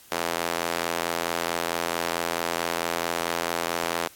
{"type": "tone with high-pass filter", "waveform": "square", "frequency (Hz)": 42.27, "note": "E1", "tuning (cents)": 44, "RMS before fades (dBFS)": -28, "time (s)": [0.11, 4.08], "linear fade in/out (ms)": 10, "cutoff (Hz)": 540, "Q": 0.78, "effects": ["white hiss -51 dBFS RMS until 4.15 s", "AAC 64 kbps"]}